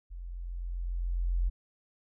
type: tone with level ramp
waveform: sine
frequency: 43.65 Hz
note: F1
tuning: in tune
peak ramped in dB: -39 to -24 dBFS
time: 0.1-1.5 s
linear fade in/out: 20 ms
effects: none